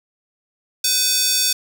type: tone with high-pass filter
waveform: square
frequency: 505 Hz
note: B4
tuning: 39 cents sharp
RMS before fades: -18 dBFS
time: 0.84-1.53 s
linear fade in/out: 5 ms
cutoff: 4900 Hz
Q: 1.6
effects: none